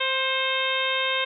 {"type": "harmonic tone with a mistuned harmonic", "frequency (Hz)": 525, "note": "C5", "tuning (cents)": 6, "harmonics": [1, 2, 3, 4, 5, 6, 7], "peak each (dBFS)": [-30, -30, -30, -30, -30, -30, -30], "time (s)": [0, 1.25], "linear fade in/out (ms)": 10, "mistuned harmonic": 4, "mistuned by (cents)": 36, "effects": []}